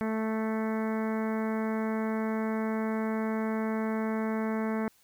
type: harmonic tone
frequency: 220 Hz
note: A3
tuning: in tune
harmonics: 1 / 2 / 3 / 4 / 5 / 6 / 7 / 8 / 9 / 10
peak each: -29 / -35 / -39 / -41 / -43 / -45 / -46 / -47 / -48 / -49 dBFS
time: 0.01-4.88 s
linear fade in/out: 0 ms
effects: white hiss -64 dBFS RMS until 5.03 s